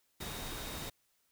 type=tone in noise; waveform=sine; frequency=3729 Hz; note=A#7; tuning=in tune; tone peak=-50 dBFS; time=0.2-0.9 s; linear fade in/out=10 ms; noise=pink; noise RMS=-42 dBFS; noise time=0.2-0.9 s; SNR=-11 dB; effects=white hiss -75 dBFS RMS until 1.31 s